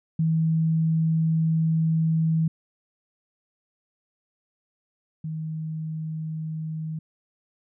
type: tone pair in turn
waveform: sine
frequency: 161.1 / 157.97 Hz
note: E3 / D#3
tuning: -39 / +27 cents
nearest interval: unison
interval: 34 cents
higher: first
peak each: -19 / -28 dBFS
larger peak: first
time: 0.19-2.48 / 5.24-6.99 s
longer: first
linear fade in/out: 5 ms
effects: none